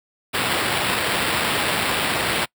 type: noise with sample-and-hold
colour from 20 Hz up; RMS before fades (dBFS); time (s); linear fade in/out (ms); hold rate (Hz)
blue; -22; 0.33-2.46; 20; 6300
effects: noise-tail reverb RT60 0.1 s tail -25 dB re dry + high-pass 80 Hz 12 dB/octave